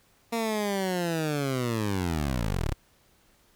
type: linear sweep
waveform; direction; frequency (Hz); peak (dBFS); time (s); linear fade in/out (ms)
15% pulse; down; 233.1 to 30.23; -20; 0.32-2.74; 10
effects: pink hiss -63 dBFS RMS until 3.55 s